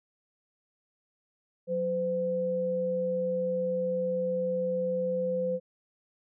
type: tone pair together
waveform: sine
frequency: 182.24 / 511 Hz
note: F#3 / C5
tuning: -26 / -41 cents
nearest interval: octave + tritone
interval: 1785 cents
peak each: -35 / -27 dBFS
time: 1.67-5.6 s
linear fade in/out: 50 ms
effects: none